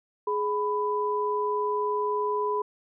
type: tone pair together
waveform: sine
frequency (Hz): 418.3 / 994.9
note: G#4 / B5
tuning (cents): +12 / +12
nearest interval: octave + minor third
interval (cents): 1500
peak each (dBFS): -27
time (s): 0.27-2.62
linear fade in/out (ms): 5
effects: none